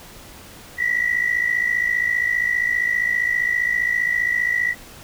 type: tone pair together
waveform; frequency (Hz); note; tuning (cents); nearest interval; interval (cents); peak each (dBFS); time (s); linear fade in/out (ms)
sine; 1920.4 / 1975.5; B6 / B6; -49 / 0; unison; 49; -20; 0.77-4.75; 50
effects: tanh soft clip ceiling -10 dBFS + pink hiss -42 dBFS RMS until 5.03 s